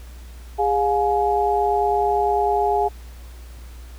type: tone cluster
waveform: sine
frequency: 410.3 / 712 / 841 Hz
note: G#4 / F5 / G#5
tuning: -21 / +33 / +22 cents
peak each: -21 dBFS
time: 0.58-2.89 s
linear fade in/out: 20 ms
effects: added 60 Hz sine -36 dBFS peak until 3.98 s + pink hiss -49 dBFS RMS until 3.98 s